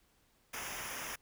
pink noise with comb filter, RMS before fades -42 dBFS, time 0.53-1.16 s, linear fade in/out 10 ms, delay 0.24 ms, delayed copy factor -0.8, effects pink hiss -71 dBFS RMS until 1.21 s

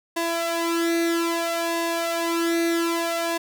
sawtooth tone with flanger, 335.6 Hz, E4, 31 cents sharp, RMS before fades -24 dBFS, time 0.16-3.38 s, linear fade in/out 10 ms, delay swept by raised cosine 1.1 to 2.5 ms, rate 0.61 Hz, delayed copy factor +0.75, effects none

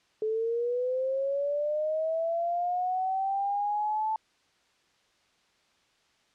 sine linear sweep, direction up, 430 to 880 Hz, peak -26 dBFS, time 0.22-4.16 s, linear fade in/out 2 ms, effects white hiss -67 dBFS RMS until 6.34 s + low-pass 5000 Hz 12 dB/octave

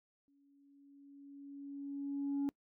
sine tone with exponential growth, 280.7 Hz, C#4, 22 cents sharp, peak -29 dBFS, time 0.28-2.49 s, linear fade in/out 0 ms, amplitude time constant 480 ms, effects noise-tail reverb RT60 0.1 s tail -26 dB re dry + tanh soft clip ceiling -31 dBFS

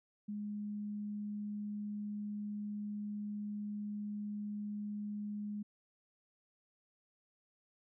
sine tone, 207.7 Hz, G#3, in tune, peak -38 dBFS, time 0.28-5.63 s, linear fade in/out 10 ms, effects none

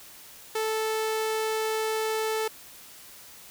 sawtooth tone, 438.7 Hz, A4, 5 cents flat, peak -22 dBFS, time 0.55-2.48 s, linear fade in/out 5 ms, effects white hiss -48 dBFS RMS until 3.5 s

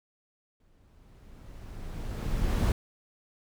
brown noise with exponential growth, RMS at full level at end -23 dBFS, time 0.6-2.72 s, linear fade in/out 2 ms, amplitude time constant 460 ms, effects none

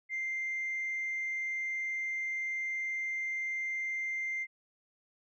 sine tone, 2093 Hz, C7, in tune, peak -31 dBFS, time 0.09-4.47 s, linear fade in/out 50 ms, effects tanh soft clip ceiling -29 dBFS

